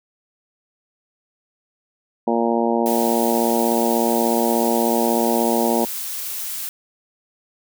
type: harmonic tone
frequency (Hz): 116.54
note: A#2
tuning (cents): 0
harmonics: 2 / 3 / 4 / 5 / 6 / 7 / 8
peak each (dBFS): -21 / -23 / -24 / -25 / -26 / -26 / -27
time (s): 2.27-5.85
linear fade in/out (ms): 5
type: noise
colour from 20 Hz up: blue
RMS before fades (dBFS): -28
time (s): 2.86-6.69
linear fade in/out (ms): 0
effects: none